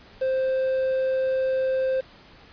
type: tone with quantisation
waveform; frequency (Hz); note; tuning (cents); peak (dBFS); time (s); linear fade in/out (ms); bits
triangle; 524; C5; +2; -19; 0.21-2.01; 10; 7
effects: pink hiss -50 dBFS RMS until 2.52 s + resampled to 11025 Hz